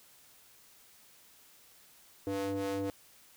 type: ring-modulated tone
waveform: square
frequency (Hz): 98.7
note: G2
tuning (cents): +12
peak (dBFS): -30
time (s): 2.27-2.9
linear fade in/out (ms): 0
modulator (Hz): 393
effects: white hiss -60 dBFS RMS until 3.36 s